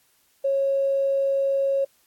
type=tone with tanh clipping; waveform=triangle; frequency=548 Hz; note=C#5; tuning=20 cents flat; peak=-19 dBFS; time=0.44-1.85 s; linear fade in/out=10 ms; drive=3 dB; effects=white hiss -63 dBFS RMS until 2.06 s + AAC 64 kbps